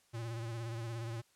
square tone with vibrato, 115.6 Hz, A#2, 14 cents flat, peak -39 dBFS, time 0.13-1.22 s, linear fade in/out 20 ms, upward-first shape sine, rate 17 Hz, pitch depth 52 cents each way, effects white hiss -70 dBFS RMS until 1.35 s + low-pass 10000 Hz 12 dB/octave

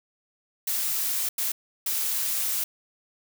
blue noise bursts at uneven times, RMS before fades -27 dBFS, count 3, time 0.67-1.29 / 1.38-1.52 / 1.86-2.64 s, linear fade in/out 5 ms, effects none

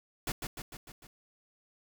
pink noise with echo, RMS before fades -34 dBFS, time 0.27-0.32 s, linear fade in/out 2 ms, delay 150 ms, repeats 5, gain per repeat -4 dB, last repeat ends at 1.07 s, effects none

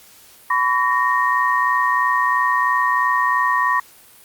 sine tone cluster, 1002 / 1125 / 1855 Hz, B5 / C#6 / A#6, +25 / +25 / -9 cents, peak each -19 / -19 / -20 dBFS, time 0.5-3.8 s, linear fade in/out 5 ms, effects white hiss -47 dBFS RMS until 4.24 s + Opus 48 kbps

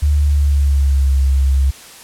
sine tone with pitch glide, 73.42 to 67.72 Hz, D2 to C#2, 0 to -40 cents, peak -10 dBFS, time 0.02-1.71 s, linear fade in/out 10 ms, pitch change -140 cents, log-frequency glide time 0.15-1.12 s, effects white hiss -38 dBFS RMS until 2.03 s + low-pass 11000 Hz 12 dB/octave

